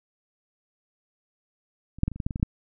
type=clicks; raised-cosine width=5 ms; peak=-30 / -7 / -13 / -24 / -25 / -16 / -13 / -20 / -16 / -27 / -7 dBFS; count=11; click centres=1.986 / 2.034 / 2.08 / 2.117 / 2.16 / 2.202 / 2.265 / 2.308 / 2.359 / 2.398 / 2.429 s; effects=none